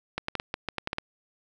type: clicks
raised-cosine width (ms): 0.3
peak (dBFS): -13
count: 10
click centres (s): 0.18 / 0.284 / 0.353 / 0.399 / 0.541 / 0.687 / 0.783 / 0.874 / 0.931 / 0.984
effects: none